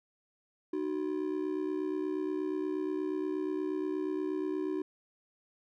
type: ring-modulated tone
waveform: triangle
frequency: 340.1 Hz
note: F4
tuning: 46 cents flat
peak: -26 dBFS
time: 0.73-4.82 s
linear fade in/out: 5 ms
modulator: 34.2 Hz
effects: none